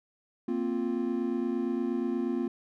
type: chord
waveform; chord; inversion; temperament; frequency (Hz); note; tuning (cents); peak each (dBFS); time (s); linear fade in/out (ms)
triangle; Bb suspended second; none; equal; 233.1 / 261.6 / 349.2; Bb3 / C4 / F4; 0 / 0 / 0; -30; 0.48-2.48; 5
effects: none